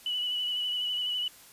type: tone with vibrato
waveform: sine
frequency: 2960 Hz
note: F#7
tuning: in tune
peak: -28 dBFS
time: 0.06-1.28 s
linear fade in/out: 2 ms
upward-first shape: sine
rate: 12 Hz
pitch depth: 28 cents each way
effects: white hiss -53 dBFS RMS until 1.52 s + resampled to 32000 Hz